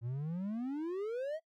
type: exponential sweep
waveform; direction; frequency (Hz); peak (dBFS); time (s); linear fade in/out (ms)
triangle; up; 113.2 to 659.3; -33; 0.01-1.4; 50
effects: noise-tail reverb RT60 0.1 s tail -23 dB re dry